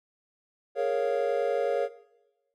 triangle chord, Bb minor seventh, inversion third, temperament equal, 415.3 / 466.2 / 554.4 / 698.5 Hz, Ab4 / Bb4 / Db5 / F5, 0 / 0 / 0 / 0 cents, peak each -30 / -27 / -26 / -31 dBFS, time 0.75-1.89 s, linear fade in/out 50 ms, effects noise-tail reverb RT60 1.0 s tail -17 dB re dry

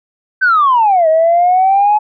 sine exponential two-way sweep, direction down then up, 1565 to 628 to 854 Hz, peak -6 dBFS, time 0.41-1.99 s, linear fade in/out 20 ms, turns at 1.08 s, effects tanh soft clip ceiling -3 dBFS

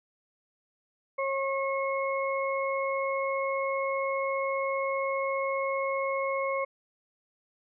harmonic tone, 543 Hz, C#5, 36 cents flat, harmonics 1 / 2 / 4, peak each -29 / -32 / -35 dBFS, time 1.18-6.65 s, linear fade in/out 10 ms, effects none

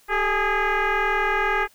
sine tone with frequency modulation, 392 Hz, G4, in tune, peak -18 dBFS, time 0.08-1.68 s, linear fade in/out 50 ms, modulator 413 Hz, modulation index 4.4, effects tanh soft clip ceiling -14 dBFS + white hiss -57 dBFS RMS until 1.74 s

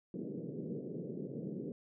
pink band-pass noise, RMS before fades -42 dBFS, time 0.14-1.72 s, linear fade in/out 2 ms, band 140 to 490 Hz, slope 48 dB/octave, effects none

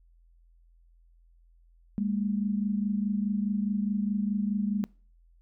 sine tone pair together, 202.2 / 227 Hz, G#3 / A#3, -46 / -46 cents, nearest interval major second, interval 200 cents, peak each -27 / -31 dBFS, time 1.98-4.84 s, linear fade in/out 0 ms, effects noise-tail reverb RT60 0.4 s tail -24 dB re dry + added 42 Hz sine -57 dBFS peak until 5.41 s

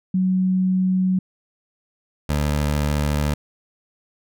sine / 20% pulse tone pair in turn, 186 / 73.81 Hz, F#3 / D2, +9 / +9 cents, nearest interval octave + major third, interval 1600 cents, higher first, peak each -16 / -14 dBFS, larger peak second, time 0.14-1.19 / 2.29-3.34 s, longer neither, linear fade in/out 5 ms, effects none

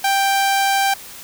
sawtooth tone, 786 Hz, G5, 4 cents sharp, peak -11 dBFS, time 0.04-0.94 s, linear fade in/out 5 ms, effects white hiss -37 dBFS RMS until 1.23 s

